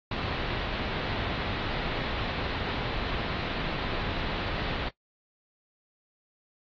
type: low-pass noise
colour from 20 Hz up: pink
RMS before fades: -32 dBFS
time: 0.11-4.89 s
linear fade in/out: 5 ms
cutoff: 4200 Hz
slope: 48 dB/octave
effects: noise-tail reverb RT60 0.1 s tail -17 dB re dry + AAC 32 kbps